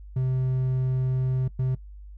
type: tone bursts at uneven times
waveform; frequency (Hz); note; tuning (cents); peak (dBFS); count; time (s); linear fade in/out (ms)
triangle; 129.3; C3; -20; -20; 2; 0.16-1.48 / 1.59-1.75; 5
effects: noise-tail reverb RT60 0.1 s tail -20 dB re dry + added 50 Hz sine -40 dBFS peak until 2.17 s